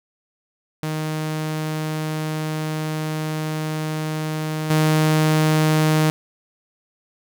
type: tone with level steps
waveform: sawtooth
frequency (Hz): 155.56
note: D#3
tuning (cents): 0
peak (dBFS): -19 / -11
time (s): 0.83-6.1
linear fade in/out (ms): 0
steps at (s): 4.7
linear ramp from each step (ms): 5
effects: none